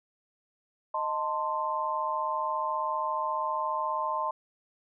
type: chord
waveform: sine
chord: A diminished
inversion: second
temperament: equal with one note detuned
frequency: 622.3 / 891.8 / 1046.5 Hz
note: Eb5 / A5 / C6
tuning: 0 / +23 / 0 cents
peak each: -35 / -32 / -30 dBFS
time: 0.94-4.31 s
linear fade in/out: 5 ms
effects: none